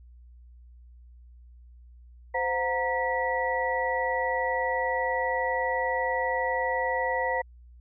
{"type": "tone cluster", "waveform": "sine", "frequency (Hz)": [517, 723, 930, 1948], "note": ["C5", "F#5", "A#5", "B6"], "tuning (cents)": [-21, -40, -4, -24], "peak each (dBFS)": [-29, -33, -30, -30], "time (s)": [2.34, 7.42], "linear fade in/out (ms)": 10, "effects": ["added 60 Hz sine -48 dBFS peak until 7.8 s"]}